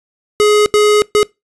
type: tone bursts at uneven times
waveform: square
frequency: 419.4 Hz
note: G#4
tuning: 17 cents sharp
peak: -8 dBFS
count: 3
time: 0.4-0.66 / 0.74-1.02 / 1.15-1.23 s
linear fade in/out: 0 ms
effects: noise-tail reverb RT60 0.2 s tail -23 dB re dry + resampled to 24000 Hz